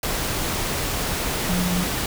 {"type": "tone in noise", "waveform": "sine", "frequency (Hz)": 179.1, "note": "F3", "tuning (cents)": 44, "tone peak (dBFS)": -21, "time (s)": [1.49, 1.84], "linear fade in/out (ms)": 2, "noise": "pink", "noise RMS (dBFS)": -25, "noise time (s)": [0.03, 2.06], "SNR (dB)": 1, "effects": []}